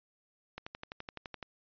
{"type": "click train", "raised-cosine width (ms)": 0.3, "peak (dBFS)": -25, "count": 11, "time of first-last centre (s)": [0.58, 1.427], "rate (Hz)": 11.8, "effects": ["resampled to 11025 Hz"]}